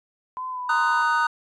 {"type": "tone with vibrato", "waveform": "sine", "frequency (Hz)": 1009, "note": "B5", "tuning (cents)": 37, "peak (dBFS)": -28, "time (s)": [0.37, 1.02], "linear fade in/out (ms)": 0, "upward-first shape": "sine", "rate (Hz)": 2.7, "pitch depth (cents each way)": 27}
{"type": "chord", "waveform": "triangle", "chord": "D# minor", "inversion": "second", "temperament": "just", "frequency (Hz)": [933.4, 1244.5, 1493.4], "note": ["A#5", "D#6", "F#6"], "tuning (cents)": [2, 0, 16], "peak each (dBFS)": -21, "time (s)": [0.69, 1.27], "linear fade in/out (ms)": 5}
{"effects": ["tanh soft clip ceiling -9 dBFS", "resampled to 22050 Hz"]}